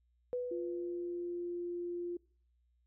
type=tone with exponential decay; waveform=sine; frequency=494.2 Hz; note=B4; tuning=1 cent sharp; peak=-32 dBFS; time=0.33-1.62 s; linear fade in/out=0 ms; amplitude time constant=280 ms
type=tone; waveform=sine; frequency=349.2 Hz; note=F4; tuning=in tune; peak=-36 dBFS; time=0.51-2.17 s; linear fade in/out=5 ms
effects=noise-tail reverb RT60 0.5 s tail -25 dB re dry + added 60 Hz sine -70 dBFS peak until 2.86 s